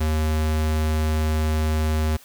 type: tone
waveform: square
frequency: 77.78 Hz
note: D#2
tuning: in tune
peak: -20 dBFS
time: 0-2.17 s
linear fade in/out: 10 ms
effects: white hiss -49 dBFS RMS until 2.24 s